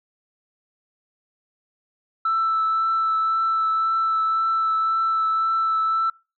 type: tone with vibrato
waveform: sine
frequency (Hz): 1322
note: E6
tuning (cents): +5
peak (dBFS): -17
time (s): 2.25-6.1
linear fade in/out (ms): 5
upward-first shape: triangle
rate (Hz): 1.9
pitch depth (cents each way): 13
effects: noise-tail reverb RT60 0.3 s tail -25 dB re dry + tanh soft clip ceiling -15 dBFS